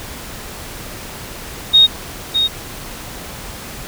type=tone with echo; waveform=sine; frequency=3729 Hz; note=A#7; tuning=in tune; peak=-5 dBFS; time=1.73-1.87 s; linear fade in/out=20 ms; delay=610 ms; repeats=1; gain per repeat=-7 dB; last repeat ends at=2.48 s; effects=pink hiss -31 dBFS RMS until 3.87 s